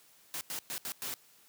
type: noise bursts at uneven times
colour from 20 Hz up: white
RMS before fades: -38 dBFS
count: 5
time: 0.34-0.41 / 0.5-0.59 / 0.7-0.78 / 0.85-0.92 / 1.02-1.14 s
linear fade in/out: 0 ms
effects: white hiss -62 dBFS RMS until 1.48 s + high-pass 100 Hz 12 dB/octave